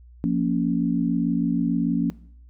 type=chord; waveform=sine; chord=Bb minor; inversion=second; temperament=just; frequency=174.81 / 233.1 / 279.7 Hz; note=F3 / Bb3 / Db4; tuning=+2 / 0 / +16 cents; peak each=-24 dBFS; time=0.24-2.1 s; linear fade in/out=0 ms; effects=noise-tail reverb RT60 0.6 s tail -20 dB re dry + added 60 Hz sine -45 dBFS peak until 2.49 s